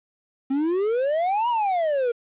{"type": "exponential two-way sweep", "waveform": "triangle", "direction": "up then down", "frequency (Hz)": [261.6, 984, 462], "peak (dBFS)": -18, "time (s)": [0.5, 2.12], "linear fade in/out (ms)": 10, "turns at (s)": 1.49, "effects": ["resampled to 8000 Hz", "9-bit"]}